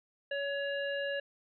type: harmonic tone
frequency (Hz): 562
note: C#5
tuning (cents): +24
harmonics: 1 / 3 / 5 / 7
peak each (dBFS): -34 / -37 / -42 / -54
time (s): 0.31-1.2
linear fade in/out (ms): 5
effects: none